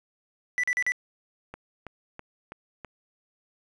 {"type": "tone bursts", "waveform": "triangle", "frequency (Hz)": 1975.5, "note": "B6", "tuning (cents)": 0, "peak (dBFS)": -21, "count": 4, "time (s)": [0.58, 0.92], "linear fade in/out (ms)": 0, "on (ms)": 55, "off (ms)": 40}
{"type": "click train", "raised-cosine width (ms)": 0.5, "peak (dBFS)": -24, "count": 5, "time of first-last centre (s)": [1.54, 2.847], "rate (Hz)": 3.06}
{"effects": ["resampled to 22050 Hz", "9-bit"]}